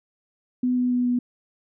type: tone with pitch steps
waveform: sine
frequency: 250 / 248.4 / 246.8 / 245.3 Hz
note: B3 / B3 / B3 / B3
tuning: +21 / +10 / -1 / -12 cents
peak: -19 dBFS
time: 0.63-1.19 s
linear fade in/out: 5 ms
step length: 140 ms
effects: none